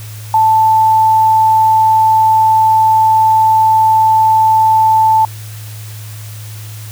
sine tone, 880 Hz, A5, in tune, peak -6 dBFS, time 0.34-5.25 s, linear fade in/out 2 ms, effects added 107 Hz sine -26 dBFS peak until 6.91 s + white hiss -35 dBFS RMS until 6.91 s

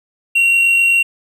triangle tone with amplitude modulation, 2746 Hz, F7, 30 cents flat, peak -7 dBFS, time 0.35-1.03 s, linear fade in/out 10 ms, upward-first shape sine, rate 47.7 Hz, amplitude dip 25%, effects none

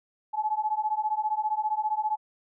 sine beating tone pair, 850 / 865 Hz, G#5 / A5, +40 / -30 cents, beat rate 15 Hz, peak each -28 dBFS, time 0.33-2.17 s, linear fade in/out 20 ms, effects none

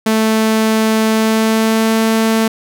sawtooth tone with pitch glide, 220 to 222.8 Hz, A3 to A3, 0 to +22 cents, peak -7 dBFS, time 0.06-2.48 s, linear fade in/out 5 ms, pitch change +22 cents, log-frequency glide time 1.07-1.95 s, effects none

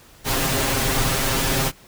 pink noise with comb filter, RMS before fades -21 dBFS, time 0.24-1.72 s, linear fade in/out 50 ms, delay 7.5 ms, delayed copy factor +1, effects pink hiss -49 dBFS RMS until 1.87 s

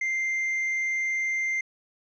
triangle tone, 2093 Hz, C7, in tune, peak -23 dBFS, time 0.01-1.61 s, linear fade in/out 5 ms, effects resampled to 16000 Hz

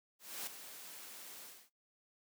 white noise with ADSR envelope, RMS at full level -41 dBFS, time 0.19-1.7 s, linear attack 280 ms, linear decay 4 ms, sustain -10 dB, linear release 280 ms, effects noise-tail reverb RT60 0.2 s tail -22 dB re dry + high-pass 200 Hz 12 dB/octave

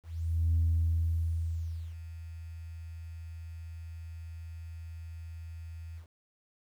sine tone with ADSR envelope, 82.41 Hz, E2, in tune, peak -22 dBFS, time 0.03-6.07 s, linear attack 510 ms, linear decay 1400 ms, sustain -18 dB, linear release 100 ms, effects tanh soft clip ceiling -20 dBFS + 10-bit

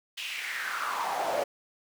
brown noise with high-pass filter sweep, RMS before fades -32 dBFS, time 0.17-1.44 s, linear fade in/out 10 ms, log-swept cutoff 3000 to 560 Hz, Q 4.4, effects none

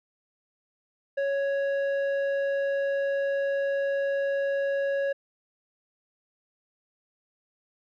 square tone with low-pass filter, 555 Hz, C#5, 2 cents sharp, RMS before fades -27 dBFS, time 1.17-5.13 s, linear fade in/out 10 ms, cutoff 1500 Hz, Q 1.1, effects none

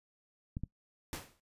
clicks, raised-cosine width 5 ms, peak -25 dBFS, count 2, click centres 0.569 / 0.636 s
pink noise with exponential decay, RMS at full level -38 dBFS, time 1.13-1.4 s, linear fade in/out 1 ms, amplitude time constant 57 ms
effects noise-tail reverb RT60 0.1 s tail -20 dB re dry + resampled to 32000 Hz

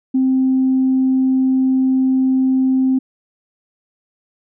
sine tone, 261.6 Hz, C4, in tune, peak -11 dBFS, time 0.14-2.99 s, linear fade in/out 10 ms, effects tanh soft clip ceiling -7 dBFS

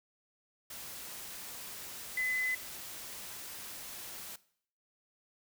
sine tone in noise, 2019 Hz, B6, 38 cents sharp, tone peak -30 dBFS, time 2.17-2.55 s, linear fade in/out 5 ms, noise white, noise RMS -45 dBFS, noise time 0.7-4.36 s, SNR +12 dB, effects noise-tail reverb RT60 0.6 s tail -19 dB re dry

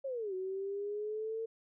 sine linear two-way sweep, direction down then up, 557 to 370 to 453.5 Hz, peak -35 dBFS, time 0.04-1.46 s, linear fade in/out 10 ms, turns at 0.34 s, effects none

